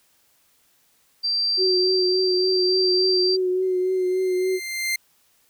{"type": "tone with tremolo", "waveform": "sine", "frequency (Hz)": 4699, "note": "D8", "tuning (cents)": 0, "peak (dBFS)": -19, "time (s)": [1.23, 3.37], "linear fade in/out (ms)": 20, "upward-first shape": "sine", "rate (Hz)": 0.7, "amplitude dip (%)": 30}
{"type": "tone with vibrato", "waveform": "sine", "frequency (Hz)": 370, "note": "F#4", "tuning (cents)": 0, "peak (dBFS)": -19, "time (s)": [1.57, 4.6], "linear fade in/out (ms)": 50, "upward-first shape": "triangle", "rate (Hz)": 3.5, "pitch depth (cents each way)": 31}
{"type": "tone with exponential growth", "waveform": "sawtooth", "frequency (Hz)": 2093, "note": "C7", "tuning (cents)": 0, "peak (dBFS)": -17, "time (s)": [3.62, 4.96], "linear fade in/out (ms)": 5, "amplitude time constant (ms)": 290}
{"effects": ["white hiss -62 dBFS RMS until 5.49 s"]}